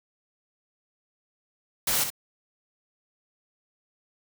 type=noise with echo; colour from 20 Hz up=white; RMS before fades=-25 dBFS; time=1.87-2.04 s; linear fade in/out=5 ms; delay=63 ms; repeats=1; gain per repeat=-7 dB; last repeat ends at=2.103 s; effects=none